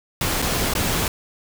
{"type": "noise with dropouts", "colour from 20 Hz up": "pink", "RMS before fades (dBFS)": -22, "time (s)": [0.21, 1.08], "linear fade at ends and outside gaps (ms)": 2, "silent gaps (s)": [[0.419, 0.423], [0.737, 0.751]], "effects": []}